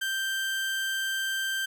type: tone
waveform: 30% pulse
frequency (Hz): 1568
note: G6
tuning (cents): 0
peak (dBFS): -25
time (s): 0.01-1.66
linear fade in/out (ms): 10
effects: none